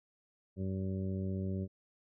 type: harmonic tone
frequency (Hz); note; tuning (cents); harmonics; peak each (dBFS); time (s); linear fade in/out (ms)
95.2; F#2; +50; 1 / 2 / 3 / 4 / 5 / 6; -36 / -37 / -47 / -44 / -53 / -50; 0.56-1.68; 50
effects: none